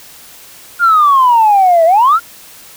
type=exponential two-way sweep; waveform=sine; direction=down then up; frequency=1434 to 641 to 1434 Hz; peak=-4 dBFS; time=0.79-2.2 s; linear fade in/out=50 ms; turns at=1.85 s; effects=tanh soft clip ceiling -1 dBFS + white hiss -37 dBFS RMS until 2.76 s